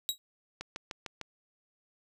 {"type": "tone with exponential decay", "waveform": "sawtooth", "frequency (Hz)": 3837, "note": "A#7", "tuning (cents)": 49, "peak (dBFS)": -22, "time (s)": [0.09, 0.18], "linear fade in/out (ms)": 0, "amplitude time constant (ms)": 18}
{"type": "click train", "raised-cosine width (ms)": 0.2, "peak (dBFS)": -21, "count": 5, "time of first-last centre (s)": [0.61, 1.213], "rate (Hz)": 6.63}
{"effects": []}